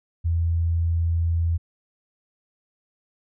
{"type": "tone", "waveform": "sine", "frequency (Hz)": 83.7, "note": "E2", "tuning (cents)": 27, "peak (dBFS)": -19, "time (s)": [0.24, 1.58], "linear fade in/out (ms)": 20, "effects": []}